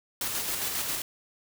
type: noise with tremolo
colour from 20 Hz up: white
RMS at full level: -30 dBFS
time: 0.21-1.02 s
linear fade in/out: 2 ms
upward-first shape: square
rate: 7.4 Hz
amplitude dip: 30%
effects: none